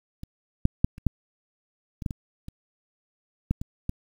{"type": "clicks", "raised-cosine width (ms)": 5, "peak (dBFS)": [-24, -6, -6, -29, -8, -22, -13, -20, -25, -10, -20, -15], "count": 12, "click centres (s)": [0.234, 0.654, 0.845, 0.981, 1.067, 2.022, 2.062, 2.108, 2.484, 3.51, 3.615, 3.894], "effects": ["8-bit"]}